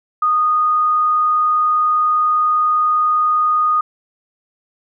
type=tone; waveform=sine; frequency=1235 Hz; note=D#6; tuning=13 cents flat; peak=-12 dBFS; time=0.22-3.81 s; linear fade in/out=5 ms; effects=none